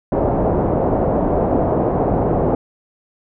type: low-pass noise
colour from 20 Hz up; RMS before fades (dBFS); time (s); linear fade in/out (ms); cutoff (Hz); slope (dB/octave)
white; -17; 0.12-2.55; 2; 710; 24
effects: none